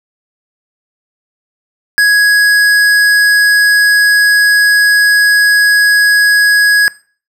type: tone with tanh clipping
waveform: sine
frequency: 1665 Hz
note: G#6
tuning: 4 cents sharp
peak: -7 dBFS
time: 1.98-6.88 s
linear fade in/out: 0 ms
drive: 16 dB
effects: noise-tail reverb RT60 0.4 s tail -20 dB re dry